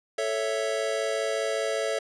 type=chord; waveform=square; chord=A major; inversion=none; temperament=equal; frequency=440 / 554.4 / 659.3 Hz; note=A4 / C#5 / E5; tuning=0 / 0 / 0 cents; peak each=-31 dBFS; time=0.18-1.99 s; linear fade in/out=5 ms; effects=resampled to 22050 Hz